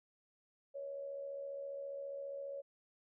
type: tone with amplitude modulation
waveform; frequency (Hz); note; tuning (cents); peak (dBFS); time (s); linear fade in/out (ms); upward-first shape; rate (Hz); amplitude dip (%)
sine; 557; C#5; +8; -39; 0.74-2.62; 20; sine; 74.8; 50
effects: none